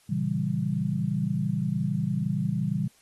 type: chord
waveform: sine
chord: A# diminished seventh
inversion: none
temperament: equal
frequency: 116.54 / 138.59 / 164.81 / 196 Hz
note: A#2 / C#3 / E3 / G3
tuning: 0 / 0 / 0 / 0 cents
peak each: -33 / -30 / -29 / -29 dBFS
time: 0.09-2.88 s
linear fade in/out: 10 ms
effects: white hiss -61 dBFS RMS until 3.01 s + AAC 32 kbps